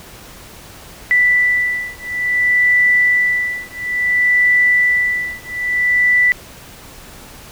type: beating tone pair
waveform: sine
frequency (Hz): 1975.5 / 1976.08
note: B6 / B6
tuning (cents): 0 / 0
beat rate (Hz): 0.58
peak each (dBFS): -15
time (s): 1.11-6.32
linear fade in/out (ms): 0
effects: pink hiss -38 dBFS RMS until 7.51 s